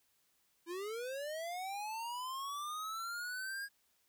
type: linear sweep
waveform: square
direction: up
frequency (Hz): 329.6 to 1643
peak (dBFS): -40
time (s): 0.66-3.69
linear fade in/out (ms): 50
effects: white hiss -75 dBFS RMS until 4.08 s